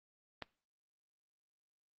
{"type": "click", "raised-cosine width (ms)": 0.3, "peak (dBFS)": -24, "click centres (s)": 0.423, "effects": ["noise-tail reverb RT60 0.4 s tail -23 dB re dry", "Opus 24 kbps"]}